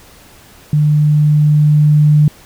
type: tone with level ramp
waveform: sine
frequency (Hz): 150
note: D3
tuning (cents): +37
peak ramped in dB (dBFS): -8 to -5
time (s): 0.73-2.28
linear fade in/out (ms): 2
effects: pink hiss -42 dBFS RMS until 2.45 s